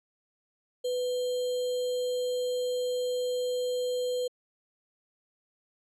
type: tone with sample-and-hold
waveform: sine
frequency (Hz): 497.8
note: B4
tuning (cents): +14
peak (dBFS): -27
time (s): 0.84-4.28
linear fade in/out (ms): 10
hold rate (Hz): 3675
effects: low-pass 10000 Hz 12 dB/octave